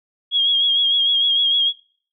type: tone with vibrato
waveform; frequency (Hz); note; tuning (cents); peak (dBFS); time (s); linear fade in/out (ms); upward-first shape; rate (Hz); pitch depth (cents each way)
sine; 3282; G#7; -21; -14; 0.31-1.73; 50; sine; 6.6; 40
effects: noise-tail reverb RT60 0.5 s tail -25 dB re dry